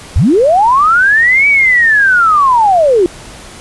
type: linear two-way sweep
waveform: sine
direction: up then down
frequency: 56 to 2300 to 334.9 Hz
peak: -5 dBFS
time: 0.16-3.06 s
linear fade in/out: 0 ms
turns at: 1.48 s
effects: pink hiss -32 dBFS RMS until 3.6 s + resampled to 24000 Hz